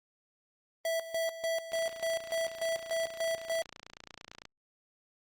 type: tone with tremolo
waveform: square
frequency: 658 Hz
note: E5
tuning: 3 cents flat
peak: -30 dBFS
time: 0.85-3.62 s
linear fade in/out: 2 ms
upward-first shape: square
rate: 3.4 Hz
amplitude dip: 75%
type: click train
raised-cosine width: 0.2 ms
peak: -28 dBFS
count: 80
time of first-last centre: 1.72-4.454 s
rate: 28.9 Hz
effects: Opus 24 kbps